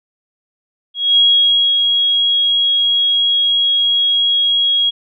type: tone with ADSR envelope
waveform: sine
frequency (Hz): 3301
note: G#7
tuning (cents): -11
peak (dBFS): -7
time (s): 0.94-4.91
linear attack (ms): 230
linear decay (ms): 570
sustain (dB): -4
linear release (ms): 22
effects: none